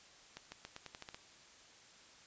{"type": "accelerating click train", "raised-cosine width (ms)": 0.2, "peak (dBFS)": -29, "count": 9, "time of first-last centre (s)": [0.37, 1.145], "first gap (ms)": 150, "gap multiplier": 0.87, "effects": ["white hiss -60 dBFS RMS until 2.26 s", "resampled to 16000 Hz"]}